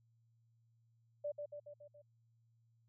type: tone with echo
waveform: sine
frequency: 586 Hz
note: D5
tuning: 4 cents flat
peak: -37 dBFS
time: 1.24-1.32 s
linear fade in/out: 10 ms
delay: 140 ms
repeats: 5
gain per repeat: -4 dB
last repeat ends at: 2.02 s
effects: added 115 Hz sine -70 dBFS peak until 2.88 s